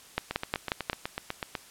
two click trains, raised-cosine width 0.3 ms, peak -15 / -10 dBFS, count 11 / 5, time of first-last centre 0.31-1.552 / 0.18-0.898 s, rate 8.05 / 5.57 Hz, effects white hiss -52 dBFS RMS until 1.7 s + low-pass 11000 Hz 12 dB/octave

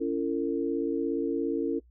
sine tone cluster, 280 / 337.2 / 453.2 Hz, C#4 / E4 / A#4, +18 / +39 / -49 cents, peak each -30 dBFS, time 0-1.8 s, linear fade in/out 20 ms, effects noise-tail reverb RT60 0.1 s tail -21 dB re dry + added 60 Hz sine -55 dBFS peak until 1.9 s

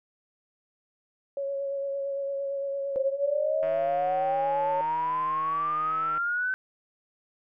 sine tone with vibrato, 554.4 Hz, C#5, in tune, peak -28 dBFS, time 1.37-4.81 s, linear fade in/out 2 ms, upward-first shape sine, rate 8.8 Hz, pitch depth 16 cents each way
sine exponential sweep, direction up, 523.3 to 1533 Hz, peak -25 dBFS, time 2.96-6.54 s, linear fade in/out 0 ms
click train, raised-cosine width 0.5 ms, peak -27 dBFS, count 401, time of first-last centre 3.63-6.178 s, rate 157 Hz
effects none

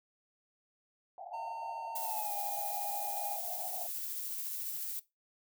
pink band-pass noise, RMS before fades -46 dBFS, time 1.18-3.87 s, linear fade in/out 2 ms, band 650 to 800 Hz, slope 96 dB/octave
triangle tone with pitch glide, 910 to 815.4 Hz, A#5 to G#5, -42 to -32 cents, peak -36 dBFS, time 1.33-3.37 s, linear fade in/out 10 ms, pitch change -190 cents, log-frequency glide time 2.01-2.33 s
violet noise with tremolo, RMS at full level -38 dBFS, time 1.95-5 s, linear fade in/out 10 ms, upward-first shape triangle, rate 14 Hz, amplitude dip 25%
effects noise-tail reverb RT60 0.2 s tail -18 dB re dry

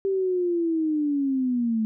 sine linear sweep, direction down, 392.7 to 216.3 Hz, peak -21 dBFS, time 0.05-1.85 s, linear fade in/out 0 ms, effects none

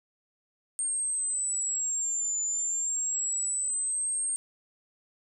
sine linear two-way sweep, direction down then up, 8620 to 7030 to 8620 Hz, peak -27 dBFS, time 0.79-4.36 s, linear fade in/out 0 ms, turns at 2.4 s, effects none

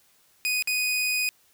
sawtooth tone with dropouts, 2489 Hz, D#7, in tune, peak -20 dBFS, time 0.45-1.29 s, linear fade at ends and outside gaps 0 ms, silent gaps 0.624-0.674 s, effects white hiss -62 dBFS RMS until 1.53 s

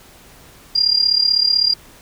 sine tone with amplitude modulation, 4800 Hz, D8, 37 cents sharp, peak -9 dBFS, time 0.75-1.74 s, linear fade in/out 10 ms, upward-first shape sine, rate 35.9 Hz, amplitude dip 80%, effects pink hiss -45 dBFS RMS until 2.01 s

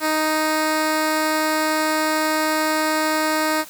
10% pulse tone, 311.1 Hz, D#4, in tune, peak -10 dBFS, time 0-3.65 s, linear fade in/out 50 ms, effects white hiss -41 dBFS RMS until 3.69 s

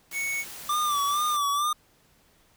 white noise, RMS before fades -41 dBFS, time 0.11-1.37 s, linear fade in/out 5 ms
square tone, 2217 Hz, C#7, in tune, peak -28 dBFS, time 0.12-0.45 s, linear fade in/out 50 ms
square tone with vibrato, 1174.7 Hz, D6, in tune, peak -24 dBFS, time 0.69-1.73 s, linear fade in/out 5 ms, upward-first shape sine, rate 2.2 Hz, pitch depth 66 cents each way
effects pink hiss -62 dBFS RMS until 2.56 s

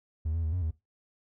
triangle tone with pitch steps, 78.6 / 83 / 79 / 90.6 / 79.5 Hz, D#2 / E2 / D#2 / F#2 / D#2, +18 / +12 / +27 / -36 / +38 cents, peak -25 dBFS, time 0.25-0.71 s, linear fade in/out 10 ms, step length 92 ms, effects noise-tail reverb RT60 0.2 s tail -19 dB re dry + tanh soft clip ceiling -21 dBFS

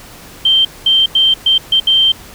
sine tone bursts at uneven times, 3136 Hz, G7, in tune, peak -7 dBFS, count 6, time 0.45-0.65 / 0.86-1.06 / 1.15-1.34 / 1.46-1.58 / 1.72-1.8 / 1.87-2.12 s, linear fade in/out 5 ms, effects pink hiss -36 dBFS RMS until 2.34 s

